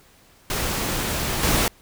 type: noise with level steps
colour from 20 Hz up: pink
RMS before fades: -25 / -20 dBFS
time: 0.5-1.68 s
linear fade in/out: 2 ms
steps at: 1.43 s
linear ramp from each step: 2 ms
effects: pink hiss -54 dBFS RMS until 1.81 s